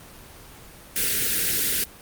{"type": "band-stop noise", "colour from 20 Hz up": "white", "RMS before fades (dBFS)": -23, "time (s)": [0.96, 1.84], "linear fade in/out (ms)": 2, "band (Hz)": [520, 1400], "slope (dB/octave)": 96, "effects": ["pink hiss -45 dBFS RMS until 2.01 s", "Opus 24 kbps"]}